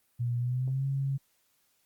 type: tone with pitch glide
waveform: sine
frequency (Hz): 120.4 to 136.71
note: B2 to C#3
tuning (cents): -44 to -24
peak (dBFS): -27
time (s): 0.19-1.18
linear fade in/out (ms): 20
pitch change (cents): +220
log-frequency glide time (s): 0.38-0.85
effects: white hiss -71 dBFS RMS until 1.85 s + Opus 32 kbps

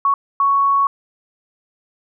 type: tone bursts at uneven times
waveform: sine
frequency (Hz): 1112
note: C#6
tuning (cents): +5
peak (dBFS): -12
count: 2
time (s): 0.05-0.14 / 0.4-0.87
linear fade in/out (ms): 2
effects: none

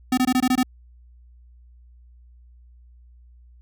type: tone bursts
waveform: square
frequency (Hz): 254.2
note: C4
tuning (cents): -50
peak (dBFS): -17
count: 7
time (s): 0.12-0.631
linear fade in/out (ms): 5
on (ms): 55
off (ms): 21
effects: added 60 Hz sine -47 dBFS peak until 3.61 s

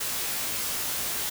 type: noise with comb filter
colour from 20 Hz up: white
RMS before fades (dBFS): -30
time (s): 0-1.3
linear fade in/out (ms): 10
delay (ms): 18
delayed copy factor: -0.75
effects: none

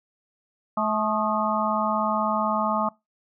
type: harmonic tone with a mistuned harmonic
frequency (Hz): 215.9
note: A3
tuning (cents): -33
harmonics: 1 / 3 / 4 / 5 / 6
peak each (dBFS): -28 / -28 / -28 / -28 / -28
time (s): 0.77-2.89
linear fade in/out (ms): 5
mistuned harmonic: 6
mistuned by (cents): -76
effects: noise-tail reverb RT60 0.2 s tail -22 dB re dry

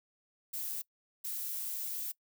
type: noise bursts at uneven times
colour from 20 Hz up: violet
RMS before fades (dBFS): -38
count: 2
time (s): 0.53-0.82 / 1.24-2.12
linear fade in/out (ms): 10
effects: noise-tail reverb RT60 0.1 s tail -22 dB re dry

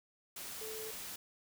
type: tone in noise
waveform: sine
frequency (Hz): 438.2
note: A4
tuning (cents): -7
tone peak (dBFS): -44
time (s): 0.61-0.91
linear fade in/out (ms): 5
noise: white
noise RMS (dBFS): -45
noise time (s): 0.36-1.16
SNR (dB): -2
effects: none

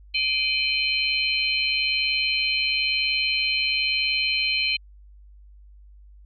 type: tone cluster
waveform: sine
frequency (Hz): 2365 / 2506 / 3052 / 4145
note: D7 / D#7 / G7 / C8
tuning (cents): +12 / +12 / -47 / -17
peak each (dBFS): -26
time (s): 0.14-4.77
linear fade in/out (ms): 10
effects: added 50 Hz sine -45 dBFS peak until 6.25 s + MP3 48 kbps

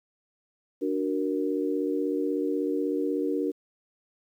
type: chord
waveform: sine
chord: D augmented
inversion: none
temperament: equal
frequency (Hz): 293.7 / 370 / 466.2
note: D4 / F#4 / A#4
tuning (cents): 0 / 0 / 0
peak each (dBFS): -28 / -30 / -30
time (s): 0.81-3.52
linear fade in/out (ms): 20
effects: 10-bit

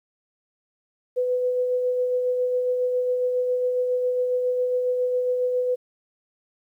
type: tone with tremolo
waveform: sine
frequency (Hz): 499.5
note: B4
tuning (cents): +20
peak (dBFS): -19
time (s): 1.16-5.76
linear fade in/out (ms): 20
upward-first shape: sine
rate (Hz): 7.3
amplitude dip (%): 30
effects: 10-bit

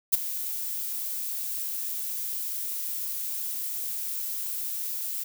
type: noise with ADSR envelope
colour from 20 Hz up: violet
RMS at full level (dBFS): -18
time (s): 0.12-5.24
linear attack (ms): 19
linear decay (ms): 18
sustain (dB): -14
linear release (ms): 11
effects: none

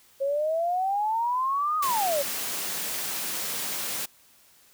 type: exponential two-way sweep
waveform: sine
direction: up then down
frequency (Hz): 539 to 1259 to 539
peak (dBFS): -23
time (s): 0.2-2.23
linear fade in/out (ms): 20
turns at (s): 1.78
type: high-pass noise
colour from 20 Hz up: white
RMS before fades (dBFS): -31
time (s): 1.82-4.06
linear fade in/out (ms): 10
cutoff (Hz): 130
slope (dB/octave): 24
effects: white hiss -58 dBFS RMS until 4.73 s

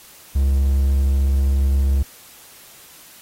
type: tone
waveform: triangle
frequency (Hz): 68.2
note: C#2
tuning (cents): -28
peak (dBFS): -12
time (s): 0.35-2.03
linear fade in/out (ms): 10
effects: white hiss -45 dBFS RMS until 3.21 s + AAC 48 kbps

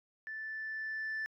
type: tone with level ramp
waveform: sine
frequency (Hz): 1758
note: A6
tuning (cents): -2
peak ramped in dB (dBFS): -39 to -32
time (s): 0.27-1.26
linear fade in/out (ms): 0
effects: tanh soft clip ceiling -33 dBFS

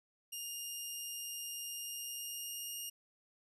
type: tone with pitch glide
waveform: 10% pulse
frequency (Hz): 2823 to 2839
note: F7 to F7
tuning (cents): +18 to +28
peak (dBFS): -33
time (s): 0.32-2.9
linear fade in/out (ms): 10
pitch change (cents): +10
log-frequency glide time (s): 1.76-2.75
effects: resampled to 32000 Hz

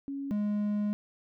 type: tone pair in turn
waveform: sine / triangle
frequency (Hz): 277.3 / 207.7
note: C#4 / G#3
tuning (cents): +1 / 0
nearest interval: perfect fourth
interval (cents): 501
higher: first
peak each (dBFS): -33 / -25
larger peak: second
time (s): 0.08-0.31 / 0.31-0.93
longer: second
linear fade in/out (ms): 0
effects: none

